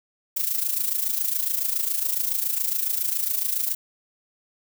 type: noise with amplitude modulation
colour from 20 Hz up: violet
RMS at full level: -22 dBFS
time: 0.36-3.75 s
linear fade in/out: 10 ms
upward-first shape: sine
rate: 27.2 Hz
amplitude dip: 70%
effects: none